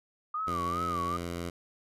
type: tone with vibrato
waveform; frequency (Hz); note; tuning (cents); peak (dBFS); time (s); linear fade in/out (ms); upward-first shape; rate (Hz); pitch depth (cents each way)
sine; 1200; D6; +37; -30; 0.34-1.17; 5; sine; 2.5; 130
type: tone with pitch glide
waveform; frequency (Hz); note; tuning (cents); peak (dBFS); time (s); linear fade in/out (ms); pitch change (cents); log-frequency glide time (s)
10% pulse; 86.8 to 86.15; F2 to F2; -10 to -23; -26; 0.47-1.5; 5; -13; 1.08-1.35
effects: resampled to 32000 Hz